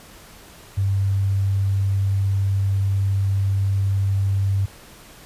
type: tone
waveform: sine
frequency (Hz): 98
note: G2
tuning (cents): 0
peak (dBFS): -17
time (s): 0.77-4.66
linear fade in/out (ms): 10
effects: pink hiss -45 dBFS RMS until 5.25 s + resampled to 32000 Hz